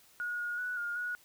sine tone with pitch steps, 1447 / 1437 / 1477 / 1418 / 1458 Hz, F#6 / F6 / F#6 / F6 / F#6, -39 / +49 / -3 / +26 / -26 cents, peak -33 dBFS, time 0.2-1.15 s, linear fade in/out 0 ms, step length 190 ms, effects white hiss -62 dBFS RMS until 1.24 s

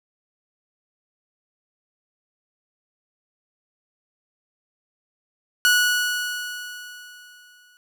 sawtooth tone with exponential decay, 1467 Hz, F#6, 15 cents flat, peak -10 dBFS, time 5.65-7.77 s, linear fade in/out 0 ms, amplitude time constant 460 ms, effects none

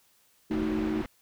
sine chord, D# diminished, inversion second, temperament equal, 220 / 311.1 / 370 Hz, A3 / D#4 / F#4, 0 / 0 / 0 cents, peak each -31 / -29 / -34 dBFS, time 0.5-1.02 s, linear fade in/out 10 ms
pink low-pass noise, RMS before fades -38 dBFS, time 0.51-1.06 s, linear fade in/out 0 ms, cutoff 2400 Hz, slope 12 dB/octave
effects white hiss -65 dBFS RMS until 1.21 s

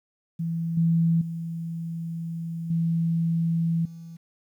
sine tone with level steps, 166 Hz, E3, 12 cents sharp, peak -25 / -18 / -29 / -21 / -38 dBFS, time 0.39-4.17 s, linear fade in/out 10 ms, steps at 0.77 / 1.21 / 2.7 / 3.85 s, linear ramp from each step 5 ms, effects 10-bit

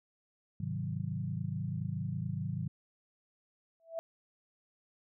sine chord, Ab dominant seventh, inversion none, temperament equal, 103.83 / 130.81 / 155.56 / 185 Hz, Ab2 / C3 / Eb3 / Gb3, 0 / 0 / 0 / 0 cents, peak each -39 / -39 / -38 / -40 dBFS, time 0.6-2.68 s, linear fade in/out 5 ms
sine tone with exponential growth, 659 Hz, E5, 1 cent flat, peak -31 dBFS, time 3.8-3.99 s, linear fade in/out 0 ms, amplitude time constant 40 ms
effects none

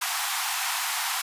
pink high-pass noise, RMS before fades -28 dBFS, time 0.01-1.22 s, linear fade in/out 10 ms, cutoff 730 Hz, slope 96 dB/octave, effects resampled to 32000 Hz

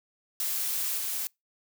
blue noise with level steps, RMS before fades -30 / -32 dBFS, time 0.4-1.27 s, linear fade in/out 0 ms, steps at 0.97 s, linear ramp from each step 10 ms, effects noise-tail reverb RT60 0.2 s tail -26 dB re dry

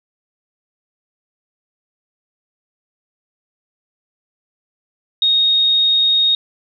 sine tone, 3729 Hz, A#7, in tune, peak -11 dBFS, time 5.22-6.35 s, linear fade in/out 2 ms, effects none

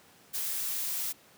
blue noise, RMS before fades -33 dBFS, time 0.33-1.13 s, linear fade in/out 20 ms, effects pink hiss -58 dBFS RMS until 1.37 s + high-pass 150 Hz 12 dB/octave

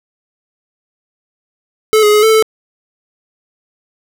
square tone with pitch steps, 434.2 / 418.9 / 422 / 441.6 / 438.1 Hz, A4 / G#4 / G#4 / A4 / A4, -23 / +15 / +28 / +6 / -7 cents, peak -7 dBFS, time 1.93-2.425 s, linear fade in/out 0 ms, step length 99 ms, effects none

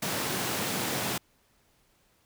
pink high-pass noise, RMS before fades -31 dBFS, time 0.02-1.18 s, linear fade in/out 5 ms, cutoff 120 Hz, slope 24 dB/octave, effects pink hiss -67 dBFS RMS until 2.25 s

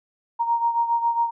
sine beating tone pair, 932.3 / 939.6 Hz, A#5 / A#5, 0 / +13 cents, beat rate 7.3 Hz, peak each -20 / -26 dBFS, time 0.39-1.31 s, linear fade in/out 20 ms, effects none

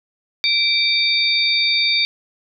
sine tone cluster, 2330 / 3667 / 4595 Hz, D7 / A#7 / D8, -14 / -29 / -39 cents, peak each -19 dBFS, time 0.44-2.05 s, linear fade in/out 0 ms, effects none

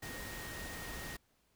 sine tone in noise, 1864.7 Hz, A#6, in tune, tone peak -48 dBFS, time 0.02-1.17 s, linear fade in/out 10 ms, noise pink, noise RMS -45 dBFS, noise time 0.02-1.17 s, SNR -6 dB, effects pink hiss -74 dBFS RMS until 1.55 s

